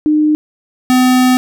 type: tone pair in turn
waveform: sine / square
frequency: 304.1 / 253.7 Hz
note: D#4 / B3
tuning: -40 / +47 cents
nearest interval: minor third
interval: 313 cents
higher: first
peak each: -8 dBFS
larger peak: neither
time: 0.06-0.35 / 0.9-1.37 s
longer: second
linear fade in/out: 0 ms
effects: none